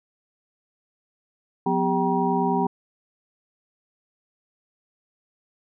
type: tone cluster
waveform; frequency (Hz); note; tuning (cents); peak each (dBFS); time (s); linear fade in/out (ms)
sine; 180.3 / 250.2 / 397.5 / 775 / 953; F#3 / B3 / G4 / G5 / A#5; -45 / +23 / +24 / -20 / +38; -26; 1.66-2.67; 5
effects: none